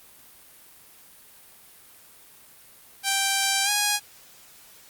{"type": "tone with pitch glide", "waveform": "5% pulse", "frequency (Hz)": [784, 826.3], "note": ["G5", "G#5"], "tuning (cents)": [0, -9], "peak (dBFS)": -9, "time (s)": [3.03, 4], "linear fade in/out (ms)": 50, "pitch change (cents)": 91, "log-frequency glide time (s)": [3.64, 3.7], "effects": ["white hiss -51 dBFS RMS until 4.89 s", "Opus 32 kbps"]}